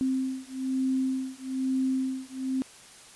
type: beating tone pair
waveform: sine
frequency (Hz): 261.6 / 262.7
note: C4 / C4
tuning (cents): 0 / +7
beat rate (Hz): 1.1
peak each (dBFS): -29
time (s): 0.01-2.62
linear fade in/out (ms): 0
effects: white hiss -50 dBFS RMS until 3.15 s + resampled to 24000 Hz